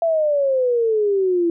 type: exponential sweep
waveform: sine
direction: down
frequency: 676 to 334.3 Hz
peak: -15 dBFS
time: 0.02-1.5 s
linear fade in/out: 2 ms
effects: none